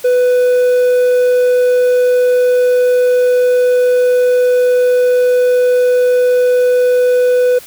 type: tone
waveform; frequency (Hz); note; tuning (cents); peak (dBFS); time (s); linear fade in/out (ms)
triangle; 496.9; B4; +11; -6; 0.04-7.59; 10
effects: white hiss -36 dBFS RMS until 7.66 s